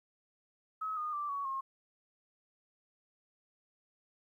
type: tone with pitch steps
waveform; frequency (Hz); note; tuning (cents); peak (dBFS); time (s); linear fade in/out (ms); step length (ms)
sine; 1281 / 1226 / 1173.3 / 1122.9 / 1074.7; E6 / D#6 / D6 / C#6 / C6; -50 / -26 / -2 / +22 / +46; -34; 0.81-1.61; 10; 160
effects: 12-bit